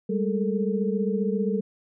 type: tone cluster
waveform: sine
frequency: 196.8 / 211.9 / 426.6 / 454 Hz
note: G3 / G#3 / G#4 / A#4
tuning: +7 / +35 / +46 / -46 cents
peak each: -25 / -31 / -30 / -29 dBFS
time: 0.09-1.61 s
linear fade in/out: 10 ms
effects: none